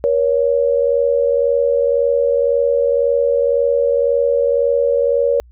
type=tone pair together; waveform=sine; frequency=477.1 / 559 Hz; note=A#4 / C#5; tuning=+40 / +14 cents; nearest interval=minor third; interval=274 cents; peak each=-15 dBFS; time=0.04-5.4 s; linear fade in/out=0 ms; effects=added 60 Hz sine -42 dBFS peak until 5.51 s